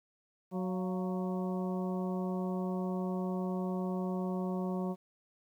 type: harmonic tone with a mistuned harmonic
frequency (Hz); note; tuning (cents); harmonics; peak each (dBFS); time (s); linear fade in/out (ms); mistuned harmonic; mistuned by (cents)
185; F#3; 0; 1 / 2 / 3 / 4 / 5 / 6; -33 / -39 / -43 / -45 / -47 / -49; 0.51-4.96; 50; 4; -77
effects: 11-bit